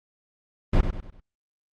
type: noise with echo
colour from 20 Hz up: brown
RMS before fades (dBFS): -17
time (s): 0.73-0.81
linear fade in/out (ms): 5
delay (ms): 98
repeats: 4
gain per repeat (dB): -8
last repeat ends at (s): 1.202
effects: low-pass 4000 Hz 12 dB/octave + Opus 32 kbps